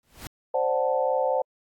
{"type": "noise with exponential growth", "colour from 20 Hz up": "pink", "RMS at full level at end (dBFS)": -34, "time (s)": [0.03, 0.27], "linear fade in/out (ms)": 1, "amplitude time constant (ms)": 52}
{"type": "chord", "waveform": "sine", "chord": "D dominant seventh", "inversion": "third", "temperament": "equal", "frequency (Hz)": [523.3, 587.3, 740, 880], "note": ["C5", "D5", "F#5", "A5"], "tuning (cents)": [0, 0, 0, 0], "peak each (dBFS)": [-24, -28, -29, -29], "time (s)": [0.54, 1.42], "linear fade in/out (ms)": 5}
{"effects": ["AAC 64 kbps"]}